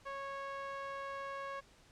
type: tone with band-pass filter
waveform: sawtooth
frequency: 551 Hz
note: C#5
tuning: 11 cents flat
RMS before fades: -43 dBFS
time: 0.05-1.61 s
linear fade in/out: 20 ms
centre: 1200 Hz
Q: 1.4
effects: pink hiss -64 dBFS RMS until 1.91 s + low-pass 8000 Hz 12 dB/octave